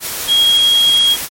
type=tone in noise; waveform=sine; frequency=3280 Hz; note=G#7; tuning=22 cents flat; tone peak=-8 dBFS; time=0.27-1.17 s; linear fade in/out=50 ms; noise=white; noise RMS=-22 dBFS; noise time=0-1.29 s; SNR=+11 dB; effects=MP3 64 kbps